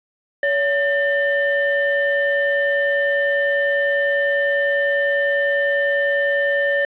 triangle ring-modulated tone, 615 Hz, D#5, 20 cents flat, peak -11 dBFS, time 0.43-6.85 s, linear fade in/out 2 ms, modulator 1180 Hz, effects resampled to 8000 Hz + 7-bit

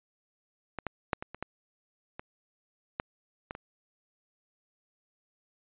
clicks, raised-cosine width 0.5 ms, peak -20 / -17 / -11 / -22 / -26 / -19 / -24 / -15 / -21 / -25 dBFS, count 10, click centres 0.787 / 0.867 / 1.132 / 1.225 / 1.346 / 1.426 / 2.195 / 2.999 / 3.509 / 3.551 s, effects resampled to 8000 Hz

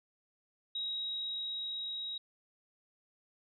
sine tone with level ramp, 3814 Hz, A#7, 39 cents sharp, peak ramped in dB -34 to -37 dBFS, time 0.75-2.18 s, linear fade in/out 5 ms, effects none

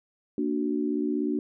sine chord, Bb augmented, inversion none, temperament equal, 233.1 / 293.7 / 370 Hz, Bb3 / D4 / F#4, 0 / 0 / 0 cents, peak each -30 / -27 / -31 dBFS, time 0.38-1.39 s, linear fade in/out 2 ms, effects none

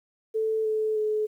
sine tone with pitch steps, 440 / 433.9 / 428 Hz, A4 / A4 / A4, 0 / -24 / -48 cents, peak -23 dBFS, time 0.34-1.27 s, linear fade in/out 20 ms, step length 310 ms, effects 10-bit

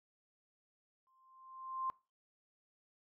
sine tone with exponential growth, 1050 Hz, C6, 6 cents sharp, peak -33 dBFS, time 1.07-1.9 s, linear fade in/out 0 ms, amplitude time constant 180 ms, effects noise-tail reverb RT60 0.3 s tail -22 dB re dry

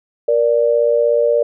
sine tone pair together, 470.8 / 587.3 Hz, A#4 / D5, +17 / 0 cents, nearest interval major third, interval 383 cents, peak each -14 dBFS, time 0.28-1.43 s, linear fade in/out 5 ms, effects none

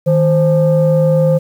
sine tone pair together, 157.32 / 524 Hz, D#3 / C5, +19 / +2 cents, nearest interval octave + major sixth, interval 2083 cents, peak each -10 dBFS, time 0.06-1.39 s, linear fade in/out 20 ms, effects tanh soft clip ceiling -4 dBFS + 7-bit

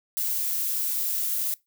violet noise, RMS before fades -27 dBFS, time 0.17-1.54 s, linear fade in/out 0 ms, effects noise-tail reverb RT60 0.2 s tail -22 dB re dry

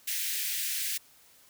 white high-pass noise, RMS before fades -32 dBFS, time 0.07-0.98 s, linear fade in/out 10 ms, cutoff 1700 Hz, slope 48 dB/octave, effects white hiss -59 dBFS RMS until 1.49 s

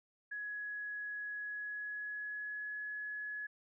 sine tone with pitch glide, 1678 to 1693.6 Hz, G#6 to G#6, +17 to +33 cents, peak -39 dBFS, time 0.31-3.47 s, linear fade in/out 10 ms, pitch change +16 cents, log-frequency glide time 1.34-2.79 s, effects none

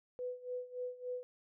sine tone with tremolo, 497.8 Hz, B4, 14 cents sharp, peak -36 dBFS, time 0.19-1.23 s, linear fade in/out 0 ms, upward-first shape sine, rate 3.5 Hz, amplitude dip 85%, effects none

